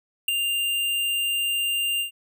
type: tone with ADSR envelope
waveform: square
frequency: 2794 Hz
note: F7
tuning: in tune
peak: -17 dBFS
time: 0.28-2.11 s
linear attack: 5 ms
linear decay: 8 ms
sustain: -6 dB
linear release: 110 ms
effects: none